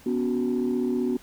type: chord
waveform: sine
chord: B suspended second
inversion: none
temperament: equal with one note detuned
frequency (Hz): 246.9 / 282.4 / 370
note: B3 / C#4 / F#4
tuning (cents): 0 / +32 / 0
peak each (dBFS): -24 / -29 / -26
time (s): 0.06-1.17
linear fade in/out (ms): 5
effects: tanh soft clip ceiling -17 dBFS + pink hiss -52 dBFS RMS until 1.22 s